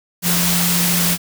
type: tone in noise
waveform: sine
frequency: 174.61 Hz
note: F3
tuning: in tune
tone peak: -19 dBFS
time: 0.22-1.18 s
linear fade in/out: 50 ms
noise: white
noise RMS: -18 dBFS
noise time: 0.22-1.18 s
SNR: -4 dB
effects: none